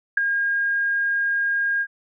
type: tone with ADSR envelope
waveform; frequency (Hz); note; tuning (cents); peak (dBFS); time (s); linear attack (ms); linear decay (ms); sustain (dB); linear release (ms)
sine; 1621; G#6; -42; -10; 0.17-1.87; 7; 3; -9; 60
effects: none

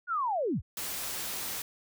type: linear sweep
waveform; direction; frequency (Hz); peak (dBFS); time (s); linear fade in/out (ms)
sine; down; 1478 to 33.77; -27; 0.07-0.62; 50
type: noise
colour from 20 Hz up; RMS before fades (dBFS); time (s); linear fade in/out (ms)
white; -36; 0.77-1.62; 2
effects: none

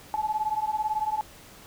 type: beating tone pair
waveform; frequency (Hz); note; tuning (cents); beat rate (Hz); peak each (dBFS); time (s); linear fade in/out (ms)
sine; 850 / 868; G#5 / A5; +40 / -24; 18; -28; 0.14-1.21; 0
effects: pink hiss -49 dBFS RMS until 1.66 s

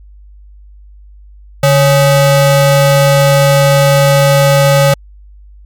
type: ring-modulated tone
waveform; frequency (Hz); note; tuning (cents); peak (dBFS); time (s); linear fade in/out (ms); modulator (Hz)
square; 349.2; F4; 0; -3; 1.63-4.94; 5; 206
effects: added 50 Hz sine -34 dBFS peak until 5.65 s + MP3 96 kbps

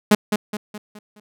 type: tone with echo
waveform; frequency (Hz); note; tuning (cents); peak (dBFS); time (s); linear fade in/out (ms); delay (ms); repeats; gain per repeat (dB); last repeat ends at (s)
sawtooth; 210; G#3; +19; -6; 0.11-0.15; 5; 210; 5; -7; 1.2
effects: none

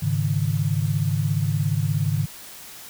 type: chord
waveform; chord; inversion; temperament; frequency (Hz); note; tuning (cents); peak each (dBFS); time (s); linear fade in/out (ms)
sine; Ab suspended fourth; none; equal; 103.83 / 138.59 / 155.56; Ab2 / Db3 / Eb3; 0 / 0 / 0; -24; 0.02-2.26; 10
effects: white hiss -41 dBFS RMS until 2.89 s

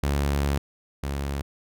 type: tone pair in turn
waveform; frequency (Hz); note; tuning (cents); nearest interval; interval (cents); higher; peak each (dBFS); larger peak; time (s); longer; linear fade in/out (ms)
sawtooth; 70.8 / 69.95; C#2 / C#2; +37 / +16; unison; 21; first; -18 / -23; first; 0.03-0.58 / 1.03-1.42; first; 5
effects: none

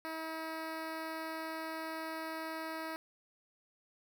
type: tone with notch filter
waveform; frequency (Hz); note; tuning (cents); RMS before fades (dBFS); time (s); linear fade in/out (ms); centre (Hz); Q
10% pulse; 320.7; E4; -48; -41; 0.05-2.96; 0; 7300; 1
effects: none

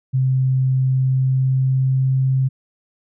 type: tone with pitch glide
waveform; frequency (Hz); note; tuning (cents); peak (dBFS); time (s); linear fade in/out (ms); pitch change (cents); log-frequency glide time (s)
sine; 130.81 to 132.1; C3 to C3; 0 to +17; -14; 0.13-2.49; 20; +17; 0.86-2.19
effects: none

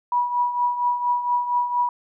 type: tone with tremolo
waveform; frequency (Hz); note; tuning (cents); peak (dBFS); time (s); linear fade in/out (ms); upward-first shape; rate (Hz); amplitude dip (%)
sine; 973; B5; -26; -16; 0.12-1.89; 2; triangle; 4.3; 70
effects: none

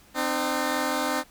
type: tone pair together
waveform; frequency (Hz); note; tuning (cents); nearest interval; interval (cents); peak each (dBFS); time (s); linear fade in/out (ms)
10% pulse; 259.8 / 302.8; C4 / D#4; -12 / -47; minor third; 265; -19; 0.14-1.24; 50
effects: pink hiss -55 dBFS RMS until 1.3 s

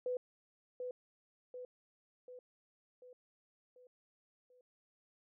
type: tone with echo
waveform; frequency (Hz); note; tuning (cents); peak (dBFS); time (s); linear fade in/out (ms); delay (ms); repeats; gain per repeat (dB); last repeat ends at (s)
sine; 499.6; B4; +20; -34; 0.06-0.17; 2; 740; 6; -5; 4.61
effects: none

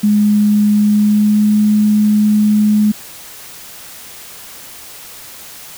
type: tone with pitch glide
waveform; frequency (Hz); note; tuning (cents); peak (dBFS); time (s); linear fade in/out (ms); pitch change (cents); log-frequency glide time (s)
sine; 208.6 to 210.9; G#3 to G#3; +8 to +27; -8; 0.03-2.92; 10; +19; 0.82-1.56
effects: white hiss -34 dBFS RMS until 5.77 s

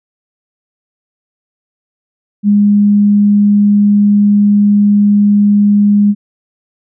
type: tone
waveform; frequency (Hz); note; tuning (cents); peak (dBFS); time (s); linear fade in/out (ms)
sine; 205.1; G#3; -21; -5; 2.43-6.15; 50
effects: none

